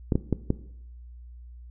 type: clicks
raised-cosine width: 3 ms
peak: -9 dBFS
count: 4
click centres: 0.122 / 0.155 / 0.327 / 0.504 s
effects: noise-tail reverb RT60 0.7 s tail -17 dB re dry + added 60 Hz sine -42 dBFS peak until 1.7 s